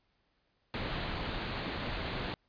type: low-pass noise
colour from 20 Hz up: pink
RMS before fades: -37 dBFS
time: 0.74-2.34 s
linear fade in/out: 0 ms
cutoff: 4500 Hz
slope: 96 dB/octave
effects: pink hiss -75 dBFS RMS until 2.48 s + resampled to 11025 Hz